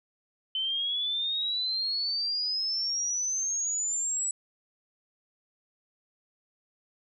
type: exponential sweep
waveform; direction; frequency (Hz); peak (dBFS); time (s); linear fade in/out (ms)
sine; up; 3056 to 7902; -27; 0.55-4.31; 2
effects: none